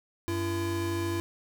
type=tone pair together; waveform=square; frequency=95 / 338.5 Hz; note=F#2 / E4; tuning=+46 / +46 cents; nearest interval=octave + minor seventh; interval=2200 cents; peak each=-33 / -31 dBFS; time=0.28-1.2 s; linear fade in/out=0 ms; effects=11-bit